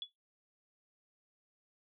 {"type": "tone with exponential decay", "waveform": "sine", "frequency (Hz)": 3406, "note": "G#7", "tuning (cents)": 43, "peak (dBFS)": -34, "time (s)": [0.02, 0.09], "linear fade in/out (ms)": 1, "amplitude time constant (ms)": 15, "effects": ["noise-tail reverb RT60 0.2 s tail -21 dB re dry"]}